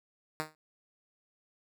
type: tone with exponential decay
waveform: 5% pulse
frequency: 155.5 Hz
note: D#3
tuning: 1 cent flat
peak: -19 dBFS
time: 0.4-0.55 s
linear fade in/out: 0 ms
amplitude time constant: 32 ms
effects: none